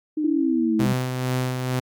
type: linear sweep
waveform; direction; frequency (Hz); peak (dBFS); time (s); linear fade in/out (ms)
sine; down; 311.1 to 195.1; -21; 0.17-0.93; 5
type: tone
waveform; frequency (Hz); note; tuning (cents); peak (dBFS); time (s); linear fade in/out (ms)
sine; 324.5; E4; -27; -21; 0.24-0.85; 5
type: tone with tremolo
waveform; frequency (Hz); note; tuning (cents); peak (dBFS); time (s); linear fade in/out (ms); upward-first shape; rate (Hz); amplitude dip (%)
sawtooth; 127.6; C3; -43; -17; 0.79-1.8; 10; sine; 2.2; 40
effects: Opus 48 kbps